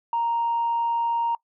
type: tone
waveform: sine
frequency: 932.3 Hz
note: A#5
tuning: in tune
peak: -20 dBFS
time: 0.13-1.35 s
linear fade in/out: 2 ms
effects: noise-tail reverb RT60 0.1 s tail -23 dB re dry + tanh soft clip ceiling -17 dBFS